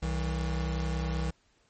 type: tone pair together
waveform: square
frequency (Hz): 63.89 / 161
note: C2 / E3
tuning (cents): -41 / -41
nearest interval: octave + major third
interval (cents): 1600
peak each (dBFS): -31 / -34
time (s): 0.02-1.31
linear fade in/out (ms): 10
effects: pink hiss -68 dBFS RMS until 1.69 s + MP3 32 kbps